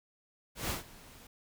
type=noise with ADSR envelope; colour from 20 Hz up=pink; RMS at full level=-33 dBFS; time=0.55-1.27 s; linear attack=140 ms; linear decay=140 ms; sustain=-21 dB; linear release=4 ms; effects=none